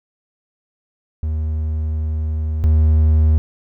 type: tone pair in turn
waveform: triangle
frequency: 77.78 / 77.78 Hz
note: D#2 / D#2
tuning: 0 / 0 cents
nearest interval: unison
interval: 0 cents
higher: neither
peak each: -16 / -8 dBFS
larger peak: second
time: 1.23-2.64 / 2.64-3.38 s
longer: first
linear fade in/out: 0 ms
effects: none